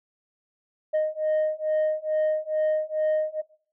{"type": "beating tone pair", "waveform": "sine", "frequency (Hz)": [618, 620.3], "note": ["D#5", "D#5"], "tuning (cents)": [-12, -5], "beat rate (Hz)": 2.3, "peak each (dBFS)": -23, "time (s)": [0.93, 3.42], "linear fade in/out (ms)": 20, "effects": ["noise-tail reverb RT60 0.5 s tail -20 dB re dry", "tanh soft clip ceiling -19 dBFS"]}